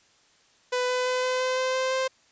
sawtooth tone with pitch steps, 498.6 / 502.1 / 505.6 / 509.1 / 512.6 / 516.2 / 519.8 / 523.4 Hz, B4 / B4 / B4 / C5 / C5 / C5 / C5 / C5, +16 / +29 / +41 / -47 / -36 / -23 / -11 / 0 cents, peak -20 dBFS, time 0.72-2.08 s, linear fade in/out 10 ms, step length 170 ms, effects white hiss -61 dBFS RMS until 2.31 s + resampled to 16000 Hz

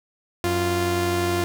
sawtooth tone pair together, 91.9 / 348.2 Hz, F#2 / F4, -11 / -5 cents, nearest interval octave + major seventh, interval 2306 cents, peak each -22 / -18 dBFS, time 0.44-1.44 s, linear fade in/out 0 ms, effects none

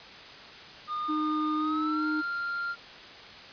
triangle tone with pitch glide, 1219 to 1392.2 Hz, D#6 to F6, -36 to -6 cents, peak -28 dBFS, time 0.87-2.76 s, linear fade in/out 50 ms, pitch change +230 cents, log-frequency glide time 1.57-2.07 s
triangle tone, 307.4 Hz, D#4, 21 cents flat, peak -26 dBFS, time 1.08-2.22 s, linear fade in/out 20 ms
effects white hiss -46 dBFS RMS until 3.52 s + resampled to 11025 Hz

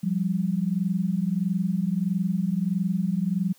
sine tone pair together, 174.45 / 196 Hz, F3 / G3, -2 / 0 cents, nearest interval major second, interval 202 cents, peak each -25 dBFS, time 0.03-3.53 s, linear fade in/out 10 ms, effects white hiss -58 dBFS RMS until 3.58 s

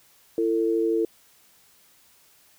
sine tone pair together, 335.8 / 448.5 Hz, E4 / A4, +32 / +33 cents, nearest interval perfect fourth, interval 501 cents, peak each -23 dBFS, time 0.38-1.05 s, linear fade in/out 2 ms, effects white hiss -58 dBFS RMS until 2.58 s

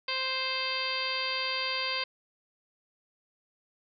harmonic tone, 523.3 Hz, C5, in tune, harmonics 1 / 2 / 3 / 4 / 5 / 6 / 7 / 8 / 9, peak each -40 / -37 / -41 / -37 / -36 / -38 / -40 / -41 / -35 dBFS, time 0.08-2.04 s, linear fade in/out 5 ms, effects none

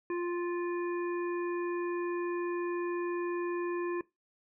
harmonic tone, 349.2 Hz, F4, in tune, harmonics 1 / 3 / 5 / 7, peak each -31 / -41 / -45 / -48 dBFS, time 0.1-4.01 s, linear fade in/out 2 ms, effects noise-tail reverb RT60 0.2 s tail -20 dB re dry

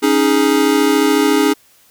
square chord, C# suspended second, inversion none, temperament equal, 277.2 / 311.1 / 415.3 Hz, C#4 / D#4 / G#4, 0 / 0 / 0 cents, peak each -16 dBFS, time 0.02-1.54 s, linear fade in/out 20 ms, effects white hiss -51 dBFS RMS until 1.9 s

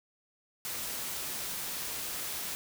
white noise, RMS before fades -37 dBFS, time 0.65-2.55 s, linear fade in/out 0 ms, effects none

